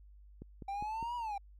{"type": "click train", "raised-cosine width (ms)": 3, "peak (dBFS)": -33, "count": 4, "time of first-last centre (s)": [0.42, 1.027], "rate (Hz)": 4.94}
{"type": "exponential two-way sweep", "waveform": "triangle", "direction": "up then down", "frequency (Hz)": [780, 978, 780], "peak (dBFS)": -34, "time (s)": [0.68, 1.38], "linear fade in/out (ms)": 5, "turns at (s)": 1.16}
{"effects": ["added 50 Hz sine -54 dBFS peak until 1.59 s"]}